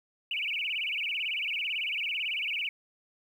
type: tone with vibrato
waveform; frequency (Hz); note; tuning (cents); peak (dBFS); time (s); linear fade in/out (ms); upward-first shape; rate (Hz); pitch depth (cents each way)
sine; 2588; E7; -32; -29; 0.31-2.69; 2; sine; 18; 260
effects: 10-bit